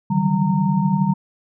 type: tone cluster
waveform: sine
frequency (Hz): 144.1 / 157.1 / 182.1 / 194.1 / 921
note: D3 / D#3 / F#3 / G3 / A#5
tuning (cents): -33 / +17 / -27 / -17 / -21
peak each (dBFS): -25 / -21 / -27 / -18 / -25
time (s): 0.1-1.14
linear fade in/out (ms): 10
effects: none